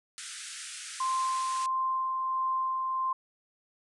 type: band-pass noise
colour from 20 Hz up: white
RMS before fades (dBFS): -42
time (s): 0.18-1.66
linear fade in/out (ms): 0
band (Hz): 1300 to 10000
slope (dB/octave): 96
type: tone with tremolo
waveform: sine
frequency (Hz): 1046.5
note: C6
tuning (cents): 0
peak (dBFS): -26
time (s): 1-3.13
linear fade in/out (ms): 5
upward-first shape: sine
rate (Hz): 1.5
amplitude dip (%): 25
effects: none

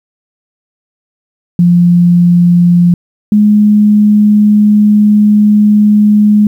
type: tone pair in turn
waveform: sine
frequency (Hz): 174.61 / 209.3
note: F3 / G#3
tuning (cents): 0 / +14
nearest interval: minor third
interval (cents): 314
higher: second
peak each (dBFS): -3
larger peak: neither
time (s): 1.59-2.94 / 3.32-6.47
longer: second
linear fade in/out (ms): 2
effects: 7-bit

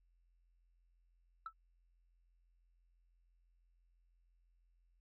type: tone with exponential decay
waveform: sine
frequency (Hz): 1318.5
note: E6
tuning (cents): 0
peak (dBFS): -37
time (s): 1.46-1.53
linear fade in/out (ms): 2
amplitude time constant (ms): 15
effects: tanh soft clip ceiling -37 dBFS + added 43 Hz sine -70 dBFS peak until 5 s

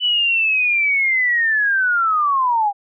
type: linear sweep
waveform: sine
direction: down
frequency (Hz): 2993 to 788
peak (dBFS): -14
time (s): 0-2.73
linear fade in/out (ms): 50
effects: none

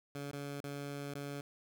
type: tone with dropouts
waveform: 15% pulse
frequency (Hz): 142.2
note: C#3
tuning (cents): +45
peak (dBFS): -34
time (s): 0.15-1.41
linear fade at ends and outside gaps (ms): 2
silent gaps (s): 0.313-0.332 / 0.604-0.641 / 1.138-1.152
effects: none

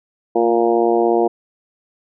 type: harmonic tone with a mistuned harmonic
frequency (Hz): 116.9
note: A#2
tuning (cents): +5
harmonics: 2 / 3 / 4 / 5 / 6 / 7 / 8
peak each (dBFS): -25 / -16 / -18 / -26 / -19 / -26 / -28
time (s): 0.35-1.28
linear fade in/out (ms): 10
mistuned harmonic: 2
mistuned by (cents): -29
effects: none

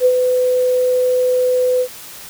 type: tone with ADSR envelope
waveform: sine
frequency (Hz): 503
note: B4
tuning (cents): +32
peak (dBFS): -7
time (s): 0-1.88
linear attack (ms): 53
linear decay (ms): 66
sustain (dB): -5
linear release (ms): 71
effects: white hiss -35 dBFS RMS until 2.29 s

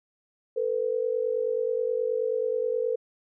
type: tone pair together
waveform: sine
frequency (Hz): 449.6 / 499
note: A4 / B4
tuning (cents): +37 / +18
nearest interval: major second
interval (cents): 181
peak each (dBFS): -27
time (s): 0.56-2.96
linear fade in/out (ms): 10
effects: none

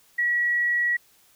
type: tone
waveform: sine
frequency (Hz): 1924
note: B6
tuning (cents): -46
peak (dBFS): -20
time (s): 0.18-0.97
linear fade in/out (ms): 10
effects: white hiss -59 dBFS RMS until 1.35 s

